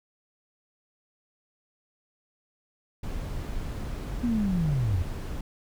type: noise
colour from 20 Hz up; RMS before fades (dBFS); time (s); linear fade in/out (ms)
brown; -33; 3.03-5.41; 5
type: linear sweep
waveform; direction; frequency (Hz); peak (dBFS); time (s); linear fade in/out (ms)
sine; down; 246.9 to 77.78; -23; 4.23-5.03; 10
effects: none